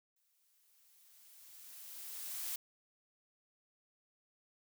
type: noise with exponential growth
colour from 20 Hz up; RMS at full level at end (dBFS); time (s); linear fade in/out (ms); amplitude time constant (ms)
blue; -39; 0.16-2.56; 5; 520
effects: none